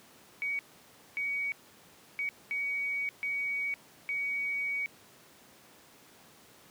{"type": "tone bursts at uneven times", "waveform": "sine", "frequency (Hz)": 2253, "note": "C#7", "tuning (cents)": 28, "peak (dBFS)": -30, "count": 6, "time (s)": [[0.42, 0.59], [1.17, 1.52], [2.19, 2.29], [2.51, 3.09], [3.23, 3.74], [4.09, 4.86]], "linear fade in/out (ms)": 0, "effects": ["pink hiss -57 dBFS RMS until 6.7 s", "high-pass 150 Hz 12 dB/octave"]}